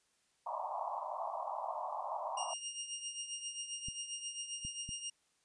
white band-pass noise, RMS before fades -40 dBFS, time 0.46-2.54 s, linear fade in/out 10 ms, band 600 to 1100 Hz, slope 96 dB/octave
15% pulse tone with tremolo, 2830 Hz, F7, 22 cents sharp, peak -30 dBFS, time 2.37-5.1 s, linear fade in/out 5 ms, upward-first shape triangle, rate 7.5 Hz, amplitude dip 70%
clicks, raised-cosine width 5 ms, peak -34 dBFS, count 3, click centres 3.885 / 4.65 / 4.891 s
effects white hiss -75 dBFS RMS until 5.44 s + resampled to 22050 Hz

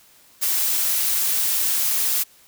blue noise, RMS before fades -21 dBFS, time 0.41-2.24 s, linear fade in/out 20 ms, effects white hiss -53 dBFS RMS until 2.47 s

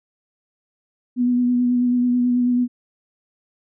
sine tone with vibrato, 245.8 Hz, B3, 8 cents flat, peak -15 dBFS, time 1.16-2.68 s, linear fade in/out 50 ms, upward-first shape sine, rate 9.2 Hz, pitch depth 19 cents each way, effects none

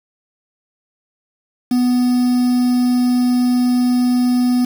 triangle tone with quantisation, 247.8 Hz, B3, 6 cents sharp, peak -10 dBFS, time 1.71-4.65 s, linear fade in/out 5 ms, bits 5, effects none

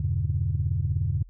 sine chord, E diminished seventh, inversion none, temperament just, 82.41 / 98.89 / 118.67 / 142.4 Hz, E2 / G2 / Bb2 / Db3, 0 / +16 / +31 / +47 cents, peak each -27 / -27 / -30 / -29 dBFS, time 0-1.23 s, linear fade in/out 5 ms, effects tanh soft clip ceiling -14 dBFS + added 42 Hz sine -45 dBFS peak until 1.29 s

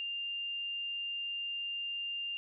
sine tone, 2797 Hz, F7, 2 cents sharp, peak -35 dBFS, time 0-2.37 s, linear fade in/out 0 ms, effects none

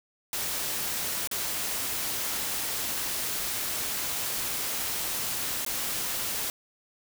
white noise with dropouts, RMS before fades -31 dBFS, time 0.33-6.5 s, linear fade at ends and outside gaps 1 ms, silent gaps 1.274-1.313 / 5.649-5.663 s, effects none

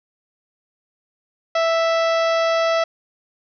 harmonic tone, 659.3 Hz, E5, in tune, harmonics 1 / 2 / 3 / 4 / 5 / 6 / 7 / 8 / 9, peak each -17 / -23 / -28 / -32 / -33 / -37 / -37 / -36 / -41 dBFS, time 1.55-2.84 s, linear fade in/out 5 ms, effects none

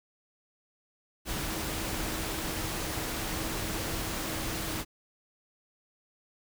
sine tone in noise, 320 Hz, D#4, 49 cents sharp, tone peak -42 dBFS, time 1.25-4.85 s, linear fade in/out 50 ms, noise pink, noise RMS -34 dBFS, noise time 1.25-4.85 s, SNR -11 dB, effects none

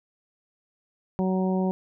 harmonic tone, 187.1 Hz, F#3, 20 cents sharp, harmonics 1 / 2 / 3 / 4 / 5, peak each -23 / -29 / -33 / -35 / -37 dBFS, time 1.19-1.71 s, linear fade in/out 0 ms, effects none

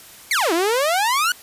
sawtooth exponential two-way sweep, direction down then up, 2313 to 317.8 to 1501 Hz, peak -13 dBFS, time 0.31-1.32 s, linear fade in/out 2 ms, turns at 0.53 s, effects white hiss -43 dBFS RMS until 1.42 s + resampled to 32000 Hz

